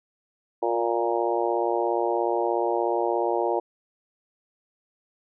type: harmonic tone with a mistuned harmonic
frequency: 116.9 Hz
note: A#2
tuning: 5 cents sharp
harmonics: 3 / 4 / 5 / 6 / 7 / 8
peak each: -27 / -28 / -29 / -30 / -30 / -31 dBFS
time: 0.62-3.6 s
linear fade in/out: 10 ms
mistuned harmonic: 3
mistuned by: +18 cents
effects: none